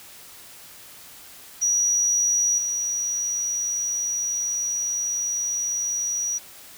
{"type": "tone with level steps", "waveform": "sine", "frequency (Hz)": 5800, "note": "F#8", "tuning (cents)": -35, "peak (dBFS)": [-18, -23], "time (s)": [1.61, 6.39], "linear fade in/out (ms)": 20, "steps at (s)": 2.58, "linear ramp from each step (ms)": 2, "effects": ["white hiss -45 dBFS RMS until 6.77 s"]}